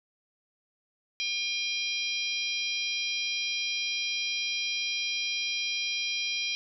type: harmonic tone with a mistuned harmonic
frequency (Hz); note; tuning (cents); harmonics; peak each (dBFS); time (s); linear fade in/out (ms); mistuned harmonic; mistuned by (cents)
802; G5; +39; 3 / 4 / 5 / 6 / 7; -32 / -34 / -36 / -38 / -39; 1.2-6.55; 0; 6; +39
effects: none